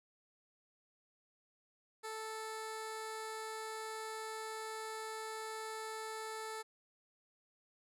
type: tone with low-pass filter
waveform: 15% pulse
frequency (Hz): 439.4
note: A4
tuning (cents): -2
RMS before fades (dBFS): -44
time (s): 2.03-6.63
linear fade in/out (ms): 20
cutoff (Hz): 11000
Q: 1.3
effects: none